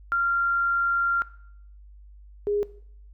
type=tone pair in turn; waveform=sine; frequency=1385 / 411.8 Hz; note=F6 / G#4; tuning=-15 / -15 cents; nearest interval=octave + major sixth; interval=2100 cents; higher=first; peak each=-20 / -22 dBFS; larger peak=first; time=0.12-1.22 / 2.47-2.63 s; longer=first; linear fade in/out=0 ms; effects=noise-tail reverb RT60 0.6 s tail -18 dB re dry + added 50 Hz sine -45 dBFS peak until 3.13 s